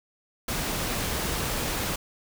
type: noise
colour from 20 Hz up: pink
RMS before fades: -29 dBFS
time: 0.48-1.96 s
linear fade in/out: 5 ms
effects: none